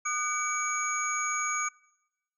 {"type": "tone cluster", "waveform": "sine", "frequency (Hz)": [1221, 1493, 2281, 6660], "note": ["D#6", "F#6", "C#7", "G#8"], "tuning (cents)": [-33, 15, 49, 4], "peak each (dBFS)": [-31, -37, -34, -32], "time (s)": [0.05, 1.69], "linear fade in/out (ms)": 10, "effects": ["noise-tail reverb RT60 0.9 s tail -23 dB re dry", "tanh soft clip ceiling -17 dBFS"]}